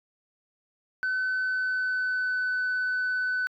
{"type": "tone with pitch glide", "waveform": "sine", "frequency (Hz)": [1516, 1502.9], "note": ["F#6", "F#6"], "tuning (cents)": [42, 27], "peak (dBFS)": -23, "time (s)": [1.03, 3.47], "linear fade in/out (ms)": 0, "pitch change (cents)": -15, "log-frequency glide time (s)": [1.37, 2.47], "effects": ["tanh soft clip ceiling -23 dBFS"]}